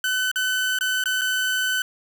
30% pulse tone with dropouts, 1512 Hz, F#6, 37 cents sharp, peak -18 dBFS, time 0.04-1.82 s, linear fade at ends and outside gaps 2 ms, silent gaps 0.315-0.358 / 0.788-0.809 / 1.039-1.057 / 1.212-1.216 s, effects none

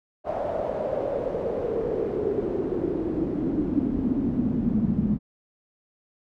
brown noise with band-pass filter sweep, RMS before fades -26 dBFS, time 0.24-5.19 s, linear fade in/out 50 ms, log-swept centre 670 to 200 Hz, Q 6.2, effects none

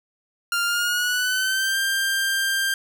sawtooth tone with pitch glide, 1396.9 to 1586.2 Hz, F6 to G6, 0 to +20 cents, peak -17 dBFS, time 0.52-2.74 s, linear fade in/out 2 ms, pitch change +220 cents, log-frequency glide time 0.65-1.78 s, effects none

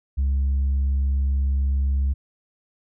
sine tone, 68.2 Hz, C#2, 28 cents flat, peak -16 dBFS, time 0.17-2.14 s, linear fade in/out 20 ms, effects tanh soft clip ceiling -17 dBFS

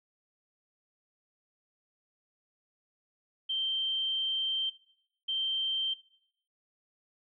sine tone bursts at uneven times, 3135 Hz, G7, 1 cent flat, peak -29 dBFS, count 2, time 3.49-4.7 / 5.28-5.94 s, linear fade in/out 10 ms, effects noise-tail reverb RT60 0.7 s tail -18 dB re dry

